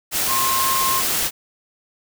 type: tone in noise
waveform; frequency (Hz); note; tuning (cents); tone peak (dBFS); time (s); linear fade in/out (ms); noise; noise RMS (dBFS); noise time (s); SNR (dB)
sine; 1063; C6; +27; -20; 0.27-1.03; 50; white; -21; 0.11-1.31; -2
effects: none